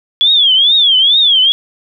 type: tone with vibrato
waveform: sine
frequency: 3363 Hz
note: G#7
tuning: 21 cents sharp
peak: -6 dBFS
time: 0.21-1.52 s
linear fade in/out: 0 ms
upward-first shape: triangle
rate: 2.3 Hz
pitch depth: 210 cents each way
effects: none